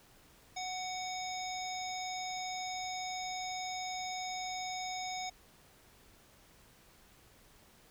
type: harmonic tone with a mistuned harmonic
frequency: 740 Hz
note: F#5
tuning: in tune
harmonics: 1 / 3 / 5 / 7 / 9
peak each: -39 / -45 / -46 / -47 / -46 dBFS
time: 0.56-5.3 s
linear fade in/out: 10 ms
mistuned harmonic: 3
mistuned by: +17 cents
effects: pink hiss -62 dBFS RMS until 7.9 s